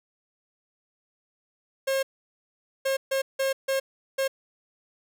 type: tone bursts at uneven times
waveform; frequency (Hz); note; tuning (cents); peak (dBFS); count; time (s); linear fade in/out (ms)
45% pulse; 538; C5; +48; -23; 6; 1.87-2.03 / 2.85-2.97 / 3.11-3.22 / 3.39-3.53 / 3.68-3.8 / 4.18-4.28; 10
effects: none